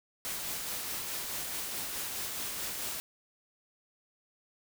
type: noise with tremolo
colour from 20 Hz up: white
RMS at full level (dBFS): -36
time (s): 0.25-3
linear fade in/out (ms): 0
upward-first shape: sine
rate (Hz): 4.7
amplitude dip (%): 25
effects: none